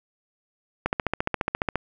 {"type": "click train", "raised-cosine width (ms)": 0.5, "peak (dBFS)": -8, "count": 14, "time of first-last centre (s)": [0.86, 1.757], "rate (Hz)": 14.5, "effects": []}